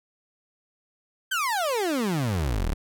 30% pulse exponential sweep, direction down, 1602 to 32.45 Hz, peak -21 dBFS, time 1.31-2.74 s, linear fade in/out 10 ms, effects none

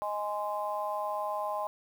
harmonic tone, 207.7 Hz, G#3, in tune, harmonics 3 / 4 / 5, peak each -35 / -35 / -35 dBFS, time 0.02-1.67 s, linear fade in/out 0 ms, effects 9-bit

